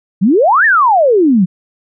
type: exponential two-way sweep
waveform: sine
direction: up then down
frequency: 170 to 1864.7 to 170 Hz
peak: -6 dBFS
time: 0.21-1.46 s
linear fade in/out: 20 ms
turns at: 0.65 s
effects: none